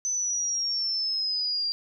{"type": "exponential sweep", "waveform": "sine", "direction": "down", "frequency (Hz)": [6090, 4738], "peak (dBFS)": -25, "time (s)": [0.05, 1.72], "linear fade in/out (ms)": 0, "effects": []}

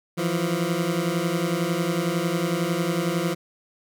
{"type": "beating tone pair", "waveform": "20% pulse", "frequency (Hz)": [164.81, 175.81], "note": ["E3", "F3"], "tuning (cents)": [0, 12], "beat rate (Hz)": 11, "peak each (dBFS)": [-21, -20], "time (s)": [0.17, 3.35], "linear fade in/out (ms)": 20, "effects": []}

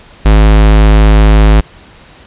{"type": "tone", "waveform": "square", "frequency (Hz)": 52.7, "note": "G#1", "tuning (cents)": 26, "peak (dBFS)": -3, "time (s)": [0.25, 1.61], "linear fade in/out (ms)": 10, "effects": ["pink hiss -38 dBFS RMS until 2.26 s", "resampled to 8000 Hz"]}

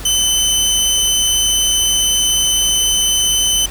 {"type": "tone", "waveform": "20% pulse", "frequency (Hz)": 3038, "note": "F#7", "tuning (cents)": 45, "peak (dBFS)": -7, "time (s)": [0.05, 3.66], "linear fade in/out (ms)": 5, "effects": ["added 50 Hz sine -29 dBFS peak until 3.7 s", "pink hiss -32 dBFS RMS until 3.7 s"]}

